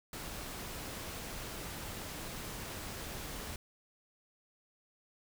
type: noise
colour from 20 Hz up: pink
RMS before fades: -43 dBFS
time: 0.13-3.56 s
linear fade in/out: 2 ms
effects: none